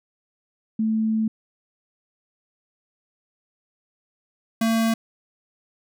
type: tone pair in turn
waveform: sine / square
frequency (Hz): 220 / 225.9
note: A3 / A3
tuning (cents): 0 / +46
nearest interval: unison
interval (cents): 46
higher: second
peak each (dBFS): -19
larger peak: neither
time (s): 0.79-1.28 / 4.61-4.94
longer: first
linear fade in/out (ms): 5
effects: none